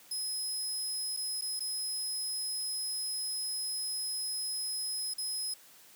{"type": "tone with dropouts", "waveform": "20% pulse", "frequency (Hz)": 5100, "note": "D#8", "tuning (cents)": 42, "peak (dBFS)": -28, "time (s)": [0.11, 5.54], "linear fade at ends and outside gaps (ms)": 5, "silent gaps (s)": [[1.166, 1.171], [1.412, 1.42], [1.595, 1.604], [5.138, 5.181]], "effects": ["white hiss -57 dBFS RMS until 5.95 s", "high-pass 150 Hz 12 dB/octave"]}